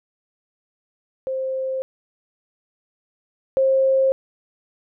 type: tone pair in turn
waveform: sine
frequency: 526 / 532.7 Hz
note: C5 / C5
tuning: +9 / +31 cents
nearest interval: unison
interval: 22 cents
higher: second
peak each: -22 / -14 dBFS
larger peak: second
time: 1.27-1.82 / 3.57-4.12 s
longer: neither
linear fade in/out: 0 ms
effects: none